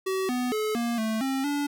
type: tone with pitch steps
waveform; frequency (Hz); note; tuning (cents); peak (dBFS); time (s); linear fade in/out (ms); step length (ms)
square; 380 / 248.7 / 429.6 / 235.4 / 220.2 / 267.7 / 287.9; F#4 / B3 / A4 / A#3 / A3 / C4 / D4; +46 / +12 / -41 / +17 / +2 / +40 / -34; -26; 0.06-1.67; 10; 230
effects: none